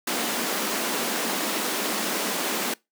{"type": "high-pass noise", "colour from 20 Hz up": "pink", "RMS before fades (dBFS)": -27, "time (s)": [0.07, 2.74], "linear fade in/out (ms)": 5, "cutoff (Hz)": 200, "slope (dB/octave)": 48, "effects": ["noise-tail reverb RT60 0.2 s tail -23 dB re dry"]}